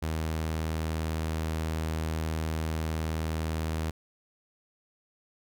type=tone; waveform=sawtooth; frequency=79.6 Hz; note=D#2; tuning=40 cents sharp; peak=-25 dBFS; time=0.02-3.91 s; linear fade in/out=10 ms; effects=none